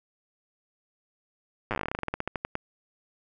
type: slowing click train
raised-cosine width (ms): 0.5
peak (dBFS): -14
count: 23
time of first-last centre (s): 1.71-2.554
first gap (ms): 8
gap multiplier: 1.13
effects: none